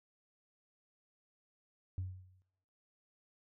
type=tone with exponential decay; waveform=sine; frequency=92.6 Hz; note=F#2; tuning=2 cents sharp; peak=-32 dBFS; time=1.98-2.42 s; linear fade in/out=0 ms; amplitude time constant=95 ms; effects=noise-tail reverb RT60 1.0 s tail -25 dB re dry + tanh soft clip ceiling -32 dBFS